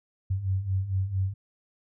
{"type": "beating tone pair", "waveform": "sine", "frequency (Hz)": [92.5, 96.9], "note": ["F#2", "G2"], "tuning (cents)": [0, -20], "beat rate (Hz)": 4.4, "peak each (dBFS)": [-31, -26], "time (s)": [0.3, 1.34], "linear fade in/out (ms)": 10, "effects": []}